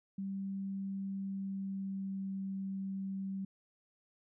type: tone with pitch glide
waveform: sine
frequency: 194.9 to 193.44 Hz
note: G3 to G3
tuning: -10 to -23 cents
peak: -36 dBFS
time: 0.18-3.45 s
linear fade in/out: 5 ms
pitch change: -13 cents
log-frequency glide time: 1.2-2.32 s
effects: none